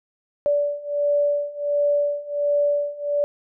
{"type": "beating tone pair", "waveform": "sine", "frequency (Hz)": [579, 580.4], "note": ["D5", "D5"], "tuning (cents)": [-25, -21], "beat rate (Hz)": 1.4, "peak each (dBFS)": [-23, -21], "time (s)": [0.46, 3.24], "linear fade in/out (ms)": 0, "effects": []}